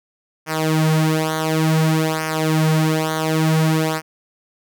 sawtooth tone with flanger, 157.9 Hz, D#3, 26 cents sharp, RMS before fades -18 dBFS, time 0.46-4.02 s, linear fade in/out 50 ms, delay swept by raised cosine 0.25 to 5.95 ms, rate 0.56 Hz, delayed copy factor -0.8, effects none

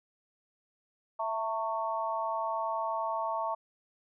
sine chord, A major, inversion second, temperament equal with one note detuned, 659.3 / 900 / 1108.7 Hz, E5 / A5 / C#6, 0 / +39 / 0 cents, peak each -35 / -33 / -35 dBFS, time 1.19-3.55 s, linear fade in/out 10 ms, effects none

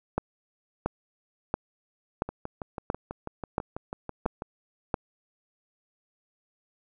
two click trains, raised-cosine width 1 ms, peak -11 / -20 dBFS, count 8 / 14, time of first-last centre 0.18-4.942 / 2.29-4.421 s, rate 1.47 / 6.1 Hz, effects none

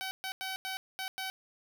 10% pulse tone bursts at uneven times, 761 Hz, F#5, 48 cents sharp, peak -27 dBFS, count 6, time 0.01-0.11 / 0.24-0.32 / 0.41-0.56 / 0.65-0.77 / 0.99-1.08 / 1.18-1.3 s, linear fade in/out 0 ms, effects none

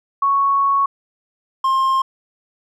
sine / triangle tone pair in turn, 1108.7 / 1061.7 Hz, C#6 / C6, 0 / +25 cents, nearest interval minor second, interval 75 cents, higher first, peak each -13 / -12 dBFS, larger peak second, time 0.22-0.86 / 1.64-2.02 s, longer first, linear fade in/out 5 ms, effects none

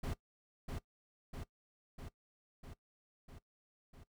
brown noise with echo, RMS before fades -38 dBFS, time 0.03-0.14 s, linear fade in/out 10 ms, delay 650 ms, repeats 6, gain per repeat -3 dB, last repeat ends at 4.04 s, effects noise-tail reverb RT60 0.1 s tail -18 dB re dry

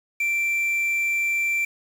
triangle tone with quantisation, 2349 Hz, D7, in tune, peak -19 dBFS, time 0.2-1.65 s, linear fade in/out 5 ms, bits 7, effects none

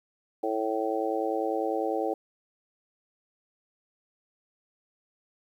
harmonic tone, 110 Hz, A2, in tune, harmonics 3 / 4 / 5 / 6 / 7, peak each -32 / -31 / -32 / -38 / -32 dBFS, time 0.43-2.14 s, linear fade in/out 5 ms, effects 10-bit

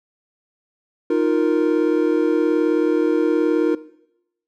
triangle chord, Eb suspended second, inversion none, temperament just, 311.1 / 350 / 466.7 Hz, Eb4 / F4 / Bb4, 0 / +4 / +2 cents, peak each -18 dBFS, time 1.1-3.75 s, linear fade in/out 5 ms, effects noise-tail reverb RT60 0.8 s tail -18 dB re dry

